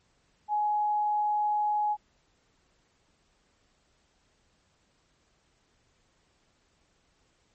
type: tone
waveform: sine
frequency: 839 Hz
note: G#5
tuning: 17 cents sharp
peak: -24 dBFS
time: 0.48-1.97 s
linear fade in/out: 50 ms
effects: pink hiss -69 dBFS RMS until 7.54 s + MP3 32 kbps